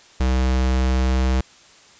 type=tone; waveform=square; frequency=64.3 Hz; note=C2; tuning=30 cents flat; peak=-17 dBFS; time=0.2-1.41 s; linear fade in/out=5 ms; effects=white hiss -49 dBFS RMS until 1.99 s + resampled to 16000 Hz